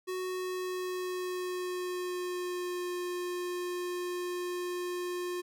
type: tone with pitch glide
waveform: square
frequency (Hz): 369.5 to 356.5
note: F#4 to F4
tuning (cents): -2 to +36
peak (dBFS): -34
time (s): 0.07-5.42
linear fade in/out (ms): 20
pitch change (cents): -62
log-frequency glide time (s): 0.2-2.91
effects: none